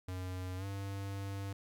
square tone with pitch glide, 92 to 98.6 Hz, F#2 to G2, -9 to +11 cents, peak -39 dBFS, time 0.08-1.53 s, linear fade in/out 5 ms, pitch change +120 cents, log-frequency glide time 0.57-0.65 s, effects 13-bit

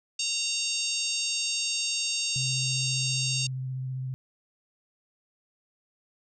harmonic tone, 923 Hz, A#5, 17 cents flat, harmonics 3 / 4 / 5 / 6 / 7 / 8 / 9, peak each -33 / -35 / -32 / -36 / -34 / -38 / -38 dBFS, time 0.19-3.47 s, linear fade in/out 5 ms
sine tone with vibrato, 130 Hz, C3, 11 cents flat, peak -30 dBFS, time 2.36-4.14 s, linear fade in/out 0 ms, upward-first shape sine, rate 15 Hz, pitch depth 17 cents each way
effects none

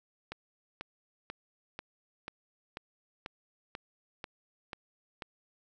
click train, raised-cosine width 0.3 ms, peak -23 dBFS, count 11, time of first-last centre 0.32-5.222 s, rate 2.04 Hz, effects none

